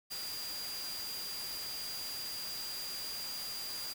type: tone in noise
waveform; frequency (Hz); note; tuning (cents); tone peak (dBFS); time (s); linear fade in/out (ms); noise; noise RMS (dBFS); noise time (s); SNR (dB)
sine; 4793; D8; +34; -40; 0.1-3.94; 20; white; -44; 0.1-3.94; +1
effects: none